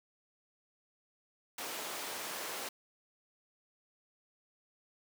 pink high-pass noise, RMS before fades -41 dBFS, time 1.58-2.69 s, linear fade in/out 5 ms, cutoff 460 Hz, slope 12 dB/octave, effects none

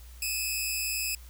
10% pulse tone pair together, 2489 / 2620 Hz, D#7 / E7, 0 / -11 cents, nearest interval minor second, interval 89 cents, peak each -23 dBFS, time 0.22-1.15 s, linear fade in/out 2 ms, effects added 60 Hz sine -45 dBFS peak until 1.29 s + white hiss -56 dBFS RMS until 1.29 s

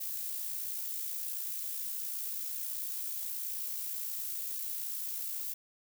violet noise with amplitude modulation, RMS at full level -36 dBFS, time 0-5.54 s, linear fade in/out 10 ms, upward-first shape sine, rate 58.6 Hz, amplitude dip 35%, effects none

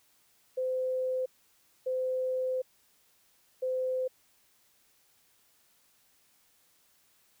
sine tone bursts at uneven times, 514 Hz, C5, 31 cents flat, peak -28 dBFS, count 3, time 0.57-1.26 / 1.86-2.62 / 3.62-4.08 s, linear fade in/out 10 ms, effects white hiss -67 dBFS RMS until 7.4 s

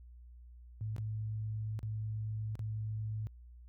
sine tone with dropouts, 108.3 Hz, A2, 27 cents flat, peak -35 dBFS, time 0.81-3.27 s, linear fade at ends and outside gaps 0 ms, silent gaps 0.964-0.982 / 1.791-1.83 / 2.554-2.593 s, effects added 60 Hz sine -51 dBFS peak until 3.68 s

